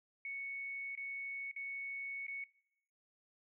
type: tone with dropouts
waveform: sine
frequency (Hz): 2217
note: C#7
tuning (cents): 0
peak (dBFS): -40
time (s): 0.25-2.44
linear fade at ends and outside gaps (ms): 2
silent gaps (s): 0.953-0.975 / 1.514-1.562 / 2.267-2.281
effects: noise-tail reverb RT60 0.8 s tail -22 dB re dry